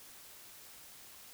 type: silence
effects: white hiss -54 dBFS RMS until 1.33 s